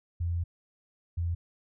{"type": "tone pair in turn", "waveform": "sine", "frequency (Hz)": [85.6, 85.29], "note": ["F2", "F2"], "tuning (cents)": [-34, -40], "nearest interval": "unison", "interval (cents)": 6, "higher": "first", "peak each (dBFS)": -27, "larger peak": "neither", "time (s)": [[0.2, 0.44], [1.17, 1.35]], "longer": "first", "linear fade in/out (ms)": 10, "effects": []}